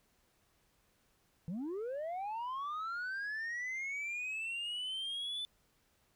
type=linear sweep; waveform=sine; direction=up; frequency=154.2 to 3520 Hz; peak=-34 dBFS; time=1.48-5.45 s; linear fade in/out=0 ms; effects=tanh soft clip ceiling -36 dBFS + pink hiss -73 dBFS RMS until 6.15 s